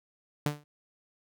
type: tone with exponential decay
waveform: sawtooth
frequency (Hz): 147.5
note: D3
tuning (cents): +8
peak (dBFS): -20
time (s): 0.46-0.64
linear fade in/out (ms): 2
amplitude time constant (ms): 39
effects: none